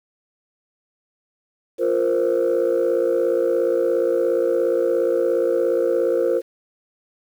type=chord; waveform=sine; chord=F suspended fourth; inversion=none; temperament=equal; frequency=349.2 / 466.2 / 523.3 Hz; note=F4 / Bb4 / C5; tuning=0 / 0 / 0 cents; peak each=-21 / -19 / -19 dBFS; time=1.78-6.42 s; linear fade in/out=50 ms; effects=tanh soft clip ceiling -12 dBFS + 8-bit